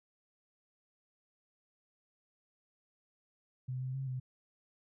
sine tone with pitch steps, 128 / 129.6 / 134.4 / 128.3 Hz, C3 / C3 / C3 / C3, -38 / -16 / +47 / -34 cents, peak -35 dBFS, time 3.68-4.2 s, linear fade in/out 10 ms, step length 130 ms, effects none

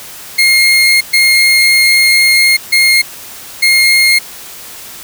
30% pulse tone bursts at uneven times, 2138 Hz, C7, 37 cents sharp, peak -3 dBFS, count 4, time 0.38-1.01 / 1.13-2.57 / 2.72-3.02 / 3.62-4.19 s, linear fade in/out 10 ms, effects white hiss -30 dBFS RMS until 5.03 s

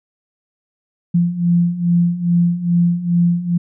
sine beating tone pair, 171.5 / 173.9 Hz, F3 / F3, -31 / -7 cents, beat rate 2.4 Hz, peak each -18 / -14 dBFS, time 1.14-3.58 s, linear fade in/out 10 ms, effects none

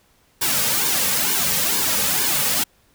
white noise with flanger, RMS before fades -20 dBFS, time 0.41-2.64 s, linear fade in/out 10 ms, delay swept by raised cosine 1.5 to 3 ms, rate 2.2 Hz, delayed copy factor -0.8, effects pink hiss -59 dBFS RMS until 2.94 s

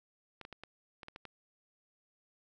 clicks, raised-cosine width 0.3 ms, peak -30 dBFS, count 8, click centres 0.413 / 0.451 / 0.527 / 0.636 / 1.032 / 1.084 / 1.161 / 1.253 s, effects none

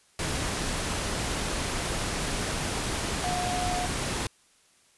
sine tone in noise, 720 Hz, F#5, 47 cents flat, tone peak -29 dBFS, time 3.24-3.86 s, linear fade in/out 2 ms, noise pink, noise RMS -30 dBFS, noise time 0.19-4.27 s, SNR -2 dB, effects white hiss -62 dBFS RMS until 4.97 s + resampled to 24000 Hz

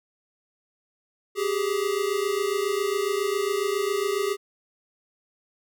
square tone pair together, 388 / 415.3 Hz, G4 / G#4, -18 / 0 cents, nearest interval minor second, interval 118 cents, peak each -27 dBFS, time 1.35-4.37 s, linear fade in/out 50 ms, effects none

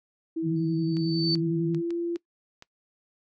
sine tone with pitch glide, 325.6 to 341.8 Hz, E4 to F4, -21 to -37 cents, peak -26 dBFS, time 0.36-2.17 s, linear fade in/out 10 ms, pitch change +84 cents, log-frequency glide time 1.01-1.99 s
sine tone with vibrato, 162.5 Hz, E3, 24 cents flat, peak -26 dBFS, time 0.42-1.82 s, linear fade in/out 50 ms, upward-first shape square, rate 11 Hz, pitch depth 52 cents each way
sine tone with exponential growth, 4537 Hz, C#8, 39 cents sharp, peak -23 dBFS, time 0.56-1.35 s, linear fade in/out 1 ms, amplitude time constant 170 ms
clicks, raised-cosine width 0.2 ms, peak -27 dBFS, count 6, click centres 0.969 / 1.355 / 1.747 / 1.906 / 2.159 / 2.624 s
effects noise-tail reverb RT60 0.1 s tail -21 dB re dry

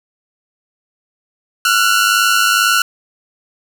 sawtooth tone pair together, 1362 / 1464.1 Hz, F6 / F#6, -44 / -19 cents, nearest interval minor second, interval 125 cents, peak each -10 dBFS, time 1.65-2.82 s, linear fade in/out 2 ms, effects none

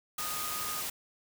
sine tone in noise, 1238 Hz, D#6, 9 cents flat, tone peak -39 dBFS, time 0.18-0.81 s, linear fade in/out 5 ms, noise white, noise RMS -36 dBFS, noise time 0.18-0.9 s, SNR -6 dB, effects none

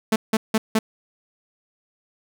sawtooth tone bursts, 220 Hz, A3, in tune, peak -12 dBFS, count 4, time 0.12-0.79 s, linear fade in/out 5 ms, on 40 ms, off 170 ms, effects none

